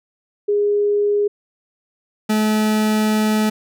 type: tone pair in turn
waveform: sine / 40% pulse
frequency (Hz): 411.4 / 215.1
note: G#4 / A3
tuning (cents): -16 / -39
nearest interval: major seventh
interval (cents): 1123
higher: first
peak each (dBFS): -14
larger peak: neither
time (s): 0.48-1.28 / 2.29-3.5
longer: second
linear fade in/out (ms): 10
effects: none